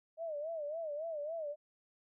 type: tone with vibrato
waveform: sine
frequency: 622.3 Hz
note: D#5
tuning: in tune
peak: -37 dBFS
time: 0.17-1.56 s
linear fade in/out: 50 ms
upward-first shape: sine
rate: 3.6 Hz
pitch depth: 130 cents each way
effects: none